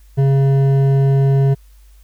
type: tone with hard clipping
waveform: sine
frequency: 136.8 Hz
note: C#3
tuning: 23 cents flat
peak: -12 dBFS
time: 0.17-1.55 s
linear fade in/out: 20 ms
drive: 9 dB
effects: added 50 Hz sine -42 dBFS peak until 2.03 s + white hiss -57 dBFS RMS until 2.03 s